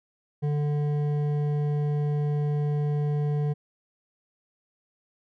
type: tone with hard clipping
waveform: sine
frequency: 147.2 Hz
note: D3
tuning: 4 cents sharp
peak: -25 dBFS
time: 0.42-3.54 s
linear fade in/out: 20 ms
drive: 9 dB
effects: none